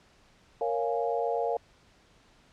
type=chord; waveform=sine; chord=Bb minor seventh; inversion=none; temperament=equal; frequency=466.2 / 554.4 / 698.5 / 830.6 Hz; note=Bb4 / Db5 / F5 / Ab5; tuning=0 / 0 / 0 / 0 cents; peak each=-30 / -33 / -31 / -35 dBFS; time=0.61-1.57 s; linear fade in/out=2 ms; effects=pink hiss -61 dBFS RMS until 2.52 s + low-pass 6000 Hz 12 dB/octave